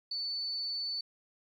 sine tone, 4491 Hz, C#8, 22 cents sharp, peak -33 dBFS, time 0.11-1.01 s, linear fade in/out 5 ms, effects 11-bit

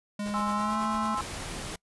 square tone with pitch glide, 206 to 219.5 Hz, G#3 to A3, -14 to -4 cents, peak -31 dBFS, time 0.19-1.15 s, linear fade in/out 5 ms, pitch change +110 cents, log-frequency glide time 0.54-0.78 s
pink noise with tremolo, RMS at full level -42 dBFS, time 0.25-1.22 s, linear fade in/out 10 ms, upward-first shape sine, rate 9 Hz, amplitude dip 65%
sine chord, Ab augmented, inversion none, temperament equal, 830.6 / 1046.5 / 1318.5 Hz, Ab5 / C6 / E6, 0 / 0 / 0 cents, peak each -35 / -31 / -33 dBFS, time 0.34-1.21 s, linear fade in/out 0 ms
pink noise, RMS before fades -37 dBFS, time 1.17-1.76 s, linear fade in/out 5 ms
effects noise-tail reverb RT60 0.1 s tail -25 dB re dry + resampled to 24000 Hz

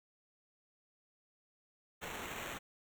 white noise with sample-and-hold, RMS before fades -44 dBFS, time 2.01-2.59 s, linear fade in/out 20 ms, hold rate 4900 Hz, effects none

